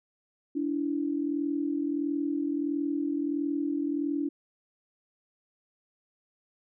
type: tone pair together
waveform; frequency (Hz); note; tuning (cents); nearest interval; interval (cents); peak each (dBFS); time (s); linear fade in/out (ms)
sine; 288.1 / 329.6; D4 / E4; -33 / 0; major second; 233; -28 / -32; 0.55-4.29; 10
effects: none